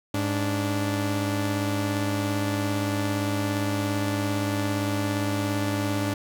sawtooth tone pair together, 103.1 / 291.8 Hz, G#2 / D4, -12 / -11 cents, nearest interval octave + tritone, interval 1801 cents, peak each -23 dBFS, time 0.14-6.14 s, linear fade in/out 5 ms, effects none

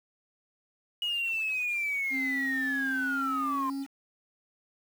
sine linear sweep, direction down, 2900 to 1032 Hz, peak -27 dBFS, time 1.02-3.7 s, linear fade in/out 2 ms
triangle tone with pitch glide, 267.5 to 274.1 Hz, C4 to C#4, +38 to -19 cents, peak -29 dBFS, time 2.1-3.87 s, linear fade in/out 50 ms, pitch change +43 cents, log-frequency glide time 3.05-3.62 s
effects tanh soft clip ceiling -22 dBFS + 8-bit

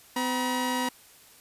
sawtooth tone pair together, 254 / 958 Hz, B3 / A#5, +49 / +47 cents, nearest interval octave + major seventh, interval 2298 cents, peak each -25 dBFS, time 0.16-0.89 s, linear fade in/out 5 ms, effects white hiss -54 dBFS RMS until 1.4 s + resampled to 32000 Hz

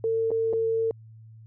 sine tone with dropouts, 450.8 Hz, A4, 42 cents sharp, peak -22 dBFS, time 0.04-0.91 s, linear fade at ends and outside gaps 1 ms, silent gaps 0.306-0.315 / 0.529-0.534 s, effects added 111 Hz sine -45 dBFS peak until 1.46 s

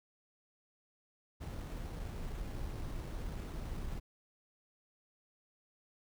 brown noise with sample-and-hold, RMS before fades -41 dBFS, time 1.4-4 s, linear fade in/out 20 ms, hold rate 4900 Hz, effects none

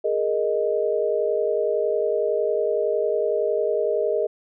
sine chord, Ab suspended second, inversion none, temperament equal, 415.3 / 466.2 / 622.3 Hz, Ab4 / Bb4 / Eb5, 0 / 0 / 0 cents, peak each -24 dBFS, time 0.04-4.27 s, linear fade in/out 10 ms, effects none

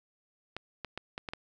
clicks, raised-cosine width 0.3 ms, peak -21 dBFS, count 6, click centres 0.566 / 0.847 / 0.976 / 1.179 / 1.288 / 1.335 s, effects none

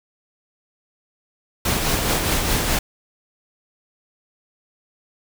pink noise with tremolo, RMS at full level -19 dBFS, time 1.65-2.79 s, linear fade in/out 5 ms, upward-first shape triangle, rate 4.8 Hz, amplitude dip 40%, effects none

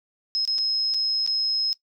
sine tone with dropouts, 5140 Hz, E8, 45 cents flat, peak -21 dBFS, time 0.35-1.73 s, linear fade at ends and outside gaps 0 ms, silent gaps 0.452-0.476 / 0.582-0.586 / 0.939-0.944 / 1.264-1.275 s, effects noise-tail reverb RT60 0.1 s tail -20 dB re dry

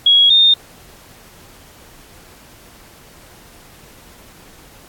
sine tone pair in turn, 3318 / 3651 Hz, G#7 / A#7, -2 / -37 cents, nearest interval major second, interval 165 cents, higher second, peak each -7 dBFS, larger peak neither, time 0.06-0.3 / 0.3-0.54 s, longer neither, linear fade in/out 5 ms, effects pink hiss -44 dBFS RMS until 4.88 s + AAC 64 kbps

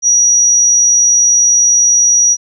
sine tone, 5790 Hz, F#8, 38 cents flat, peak -6 dBFS, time 0.02-2.37 s, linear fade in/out 50 ms, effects none

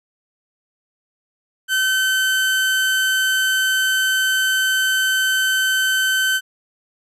30% pulse tone, 1534 Hz, G6, 38 cents flat, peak -13 dBFS, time 1.68-6.41 s, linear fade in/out 50 ms, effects resampled to 32000 Hz

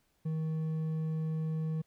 triangle tone with hard clipping, 158.4 Hz, D#3, 31 cents sharp, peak -32 dBFS, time 0.25-1.82 s, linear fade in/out 10 ms, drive 7 dB, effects pink hiss -74 dBFS RMS until 1.86 s

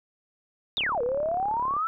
sine exponential two-way sweep, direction down then up, 3931 to 466.2 to 1348 Hz, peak -24 dBFS, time 0.77-1.87 s, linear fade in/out 0 ms, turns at 1.02 s
click train, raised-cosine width 1 ms, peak -25 dBFS, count 36, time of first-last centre 0.78-1.766 s, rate 35.5 Hz
effects none

